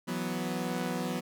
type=chord; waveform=sawtooth; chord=E suspended second; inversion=none; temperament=equal; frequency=164.81 / 185 / 246.9 Hz; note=E3 / F#3 / B3; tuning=0 / 0 / 0 cents; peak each=-34 / -31 / -31 dBFS; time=0.07-1.21 s; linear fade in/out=20 ms; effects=none